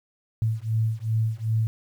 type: beating tone pair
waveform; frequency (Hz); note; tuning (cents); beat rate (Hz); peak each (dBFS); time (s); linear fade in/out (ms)
sine; 110 / 112.6; A2 / A2; 0 / +40; 2.6; -25; 0.42-1.67; 0
effects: 9-bit

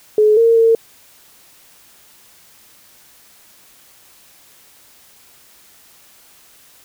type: tone with pitch steps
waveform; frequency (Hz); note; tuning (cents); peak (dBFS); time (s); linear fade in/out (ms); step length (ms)
sine; 426.1 / 459.3 / 454.4; G#4 / A#4 / A#4; +44 / -26 / -44; -8; 0.18-0.75; 2; 190
effects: white hiss -48 dBFS RMS until 6.84 s

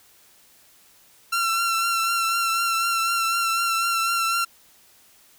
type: tone with vibrato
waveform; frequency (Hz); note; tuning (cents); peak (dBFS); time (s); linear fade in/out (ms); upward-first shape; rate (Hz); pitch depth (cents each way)
sawtooth; 1358; F6; -49; -17; 1.32-4.45; 10; triangle; 4; 32
effects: white hiss -55 dBFS RMS until 5.38 s

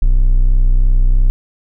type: tone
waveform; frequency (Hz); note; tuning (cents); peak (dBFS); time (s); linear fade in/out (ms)
triangle; 31.51; B0; +36; -5; 0.02-1.3; 0
effects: none

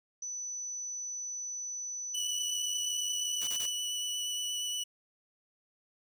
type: tone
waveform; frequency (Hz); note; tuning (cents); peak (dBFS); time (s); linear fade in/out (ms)
sine; 5980; F#8; +17; -36; 0.22-3.7; 5
type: tone with vibrato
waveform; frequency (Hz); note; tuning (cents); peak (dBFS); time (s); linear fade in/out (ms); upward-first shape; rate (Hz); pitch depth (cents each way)
25% pulse; 2960; F#7; 0; -29; 2.14-4.84; 10; triangle; 8.5; 14
type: noise bursts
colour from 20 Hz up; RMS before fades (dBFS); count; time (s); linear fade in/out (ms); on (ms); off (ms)
white; -42; 3; 3.41-3.66; 5; 64; 29
effects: none

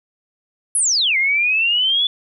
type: exponential two-way sweep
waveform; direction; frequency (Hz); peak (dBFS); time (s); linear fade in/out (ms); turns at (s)
sine; down then up; 11175 to 2080 to 3474; -14; 0.75-2.07; 2; 1.17
effects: none

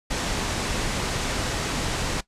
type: low-pass noise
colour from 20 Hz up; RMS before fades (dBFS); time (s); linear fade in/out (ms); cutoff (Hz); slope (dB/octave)
pink; -27; 0.1-2.21; 10; 8600; 24
effects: noise-tail reverb RT60 0.1 s tail -18 dB re dry + resampled to 32000 Hz

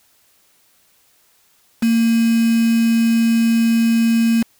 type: tone with quantisation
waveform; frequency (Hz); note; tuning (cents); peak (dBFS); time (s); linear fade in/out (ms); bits
sine; 229.1; A#3; -30; -12; 1.82-4.43; 10; 4
effects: white hiss -57 dBFS RMS until 4.59 s

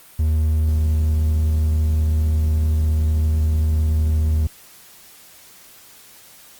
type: tone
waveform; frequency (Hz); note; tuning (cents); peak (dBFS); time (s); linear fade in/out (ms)
triangle; 77.78; D#2; 0; -13; 0.19-4.47; 5
effects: white hiss -46 dBFS RMS until 6.59 s + Opus 32 kbps

